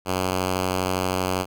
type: tone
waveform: 5% pulse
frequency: 92.6 Hz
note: F#2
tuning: 2 cents sharp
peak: -11 dBFS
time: 0.05-1.46 s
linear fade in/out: 50 ms
effects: none